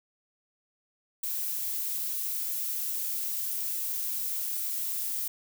violet noise, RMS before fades -32 dBFS, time 1.23-5.28 s, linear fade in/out 5 ms, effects none

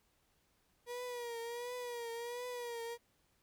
35% pulse tone with vibrato, 478.8 Hz, A#4, 46 cents sharp, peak -39 dBFS, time 0.86-2.98 s, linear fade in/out 50 ms, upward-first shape triangle, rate 1.4 Hz, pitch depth 71 cents each way, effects pink hiss -75 dBFS RMS until 3.42 s

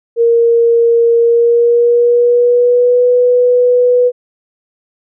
sine tone with pitch glide, 466.2 to 492.8 Hz, A#4 to B4, 0 to -4 cents, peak -6 dBFS, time 0.16-4.12 s, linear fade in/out 50 ms, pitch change +96 cents, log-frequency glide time 1.18-3.04 s, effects none

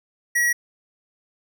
square tone, 1916 Hz, A#6, 47 cents sharp, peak -18 dBFS, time 0.35-0.53 s, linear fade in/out 10 ms, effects none

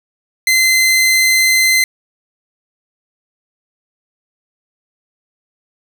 sawtooth tone, 2064 Hz, C7, 24 cents flat, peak -6 dBFS, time 0.47-1.84 s, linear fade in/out 2 ms, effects none

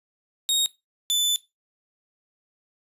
sawtooth tone pair in turn, 3744 / 3507 Hz, A#7 / A7, +7 / -6 cents, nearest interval minor second, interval 113 cents, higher first, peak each -17 dBFS, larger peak neither, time 0.49-0.66 / 1.1-1.36 s, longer second, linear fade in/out 0 ms, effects noise-tail reverb RT60 0.2 s tail -18 dB re dry + resampled to 32000 Hz

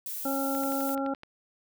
violet noise, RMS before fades -36 dBFS, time 0.06-0.95 s, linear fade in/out 2 ms
harmonic tone, 273.1 Hz, C#4, 26 cents flat, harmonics 1 / 2 / 3 / 5, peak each -30 / -33 / -35 / -37 dBFS, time 0.25-1.14 s, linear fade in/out 5 ms
click train, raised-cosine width 0.3 ms, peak -28 dBFS, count 9, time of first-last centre 0.55-1.234 s, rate 11.7 Hz
effects none

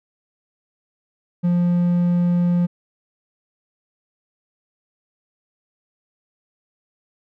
triangle tone, 175.2 Hz, F3, 6 cents sharp, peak -13 dBFS, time 1.43-2.67 s, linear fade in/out 20 ms, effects none

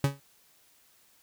40% pulse tone with exponential decay, 139.6 Hz, C#3, 13 cents sharp, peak -18 dBFS, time 0.04-0.2 s, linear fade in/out 2 ms, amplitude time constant 33 ms, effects white hiss -63 dBFS RMS until 1.22 s

